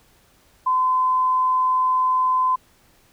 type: tone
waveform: sine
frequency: 1023 Hz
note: C6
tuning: 39 cents flat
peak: -16 dBFS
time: 0.66-2.56 s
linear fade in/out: 10 ms
effects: pink hiss -57 dBFS RMS until 3.12 s